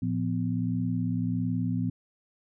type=tone cluster; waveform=sine; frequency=112.6 / 174.1 / 252.3 Hz; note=A2 / F3 / B3; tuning=+40 / -5 / +37 cents; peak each=-30 dBFS; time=0.02-1.9 s; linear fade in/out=5 ms; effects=none